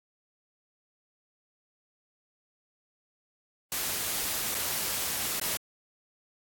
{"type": "noise with dropouts", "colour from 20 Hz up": "white", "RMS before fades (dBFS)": -31, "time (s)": [3.72, 5.57], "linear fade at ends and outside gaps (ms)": 1, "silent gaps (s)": [[4.545, 4.549], [5.398, 5.414]], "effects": ["AAC 64 kbps"]}